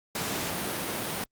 pink high-pass noise, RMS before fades -32 dBFS, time 0.15-1.24 s, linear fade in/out 2 ms, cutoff 140 Hz, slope 12 dB/octave, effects Opus 48 kbps

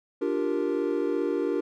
triangle chord, G minor seventh, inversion second, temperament equal, 293.7 / 349.2 / 392 / 466.2 Hz, D4 / F4 / G4 / Bb4, 0 / 0 / 0 / 0 cents, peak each -28 dBFS, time 0.21-1.61 s, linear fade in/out 10 ms, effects none

